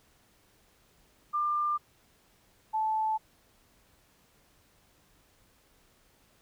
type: tone pair in turn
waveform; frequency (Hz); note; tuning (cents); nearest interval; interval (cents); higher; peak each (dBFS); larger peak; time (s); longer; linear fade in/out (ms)
sine; 1195 / 872.7; D6 / A5; +30 / -14; perfect fourth; 544; first; -26; neither; 1.33-1.78 / 2.73-3.18; neither; 20
effects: pink hiss -65 dBFS RMS until 6.41 s

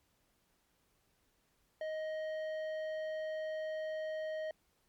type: tone with tanh clipping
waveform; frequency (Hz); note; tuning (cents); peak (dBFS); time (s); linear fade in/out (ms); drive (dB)
sine; 626; D#5; +10; -38; 1.81-4.51; 2; 10
effects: pink hiss -75 dBFS RMS until 4.88 s + MP3 96 kbps

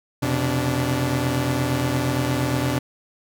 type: tone cluster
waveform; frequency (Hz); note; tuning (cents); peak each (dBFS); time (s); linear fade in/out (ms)
sawtooth; 85.9 / 126.4 / 135 / 290.5; F2 / B2 / C#3 / D4; -28 / +41 / -45 / -19; -28 / -19 / -26 / -21; 0.22-2.79; 10
effects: none

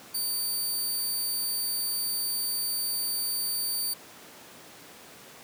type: tone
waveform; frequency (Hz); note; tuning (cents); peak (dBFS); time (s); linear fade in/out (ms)
15% pulse; 4600; D8; -37; -21; 0.14-3.94; 10
effects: pink hiss -48 dBFS RMS until 5.43 s + high-pass 200 Hz 12 dB/octave

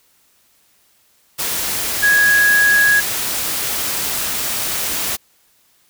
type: tone in noise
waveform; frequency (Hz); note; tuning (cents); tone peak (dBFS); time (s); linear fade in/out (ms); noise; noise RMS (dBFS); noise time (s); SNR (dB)
sine; 1661.2; G#6; 0; -10; 2.02-3.01; 20; white; -21; 1.38-5.17; +8
effects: white hiss -57 dBFS RMS until 5.89 s

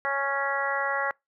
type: harmonic tone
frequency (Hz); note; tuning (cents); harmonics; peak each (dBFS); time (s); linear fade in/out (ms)
277.2; C#4; 0; 2 / 3 / 4 / 5 / 6 / 7; -32 / -32 / -32 / -32 / -32 / -32; 0.05-1.11; 0
effects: noise-tail reverb RT60 0.2 s tail -26 dB re dry

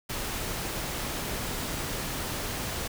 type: noise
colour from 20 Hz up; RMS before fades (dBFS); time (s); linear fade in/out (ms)
pink; -33; 0.09-2.88; 10
effects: none

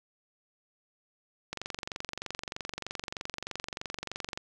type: click train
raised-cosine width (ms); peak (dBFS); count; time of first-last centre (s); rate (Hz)
0.2; -18; 67; 1.53-4.375; 23.2
effects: none

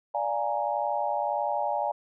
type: chord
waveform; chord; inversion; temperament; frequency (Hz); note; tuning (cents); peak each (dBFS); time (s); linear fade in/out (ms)
sine; Bb dominant seventh; first; equal; 587.3 / 698.5 / 830.6 / 932.3; D5 / F5 / Ab5 / Bb5; 0 / 0 / 0 / 0; -31 / -32 / -29 / -33; 0.14-1.92; 10
effects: none

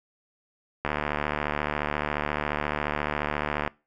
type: click train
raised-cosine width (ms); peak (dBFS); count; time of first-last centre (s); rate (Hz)
0.5; -11; 211; 0.85-3.676; 74.3
effects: noise-tail reverb RT60 0.3 s tail -23 dB re dry

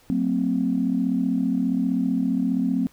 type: tone cluster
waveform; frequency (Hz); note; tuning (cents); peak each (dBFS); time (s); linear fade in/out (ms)
sine; 184.7 / 226 / 261.2; F#3 / A3 / C4; -3 / +47 / -3; -25 / -25 / -22; 0.1-2.87; 0
effects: tanh soft clip ceiling -11 dBFS + pink hiss -56 dBFS RMS until 2.92 s

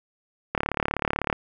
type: click train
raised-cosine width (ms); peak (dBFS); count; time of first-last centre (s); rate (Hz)
0.5; -8; 29; 0.55-1.328; 36
effects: none

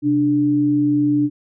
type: tone pair together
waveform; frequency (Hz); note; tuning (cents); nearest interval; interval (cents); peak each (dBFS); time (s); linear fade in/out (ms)
sine; 131.43 / 294.6; C3 / D4; +8 / +6; octave + major second; 1398; -24 / -14; 0.02-1.3; 50
effects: none

